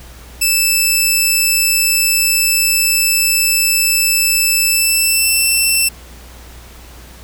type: tone with pitch glide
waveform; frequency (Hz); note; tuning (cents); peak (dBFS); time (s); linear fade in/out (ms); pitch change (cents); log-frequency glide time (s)
10% pulse; 2637 to 2683; E7 to E7; 0 to +30; -3; 0.41-5.89; 10; +30; 4.68-5.49
effects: added 60 Hz sine -36 dBFS peak until 7.23 s + pink hiss -40 dBFS RMS until 7.23 s